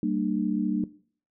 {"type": "tone cluster", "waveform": "sine", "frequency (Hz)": [194.2, 228.9, 299.5], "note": ["G3", "A#3", "D4"], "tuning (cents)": [-16, -31, 34], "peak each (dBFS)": [-29, -27, -27], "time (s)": [0.03, 0.84], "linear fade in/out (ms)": 2, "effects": ["noise-tail reverb RT60 0.5 s tail -19 dB re dry"]}